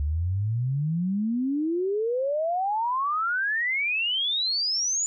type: exponential sweep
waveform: sine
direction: up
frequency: 69.9 to 7040 Hz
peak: -23 dBFS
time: 0-5.06 s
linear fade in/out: 0 ms
effects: none